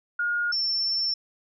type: tone pair in turn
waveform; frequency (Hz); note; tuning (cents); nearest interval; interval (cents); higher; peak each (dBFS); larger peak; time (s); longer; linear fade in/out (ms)
sine; 1428 / 5391; F6 / E8; +38 / +38; octave + major seventh; 2300; second; -23; neither; 0.19-0.52 / 0.52-1.14; second; 5
effects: none